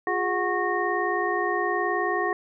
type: tone cluster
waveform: sine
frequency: 351.1 / 410.1 / 733 / 1097 / 1848 Hz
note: F4 / G#4 / F#5 / C#6 / A#6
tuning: +9 / -22 / -16 / -18 / -16 cents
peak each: -29 dBFS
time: 0.07-2.33 s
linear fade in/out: 2 ms
effects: none